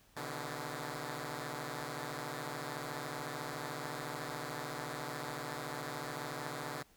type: tone cluster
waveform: 5% pulse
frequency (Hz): 126.1 / 146.4 / 160.2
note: B2 / D3 / E3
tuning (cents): +36 / -5 / -49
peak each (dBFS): -33 / -31 / -35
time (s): 0.16-6.83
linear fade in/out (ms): 10
effects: pink hiss -66 dBFS RMS until 6.96 s